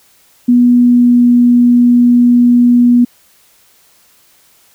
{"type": "tone with pitch glide", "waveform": "sine", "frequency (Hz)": [243.8, 242.4], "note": ["B3", "B3"], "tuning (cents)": [-22, -32], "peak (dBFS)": -4, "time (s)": [0.48, 3.05], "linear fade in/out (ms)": 10, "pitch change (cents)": -10, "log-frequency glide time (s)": [0.76, 1.26], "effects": ["white hiss -49 dBFS RMS until 4.74 s"]}